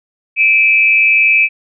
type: tone pair together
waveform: sine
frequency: 2349 / 2570 Hz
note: D7 / E7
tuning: 0 / -45 cents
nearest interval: major second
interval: 155 cents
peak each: -10 dBFS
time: 0.36-1.49 s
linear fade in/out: 50 ms
effects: none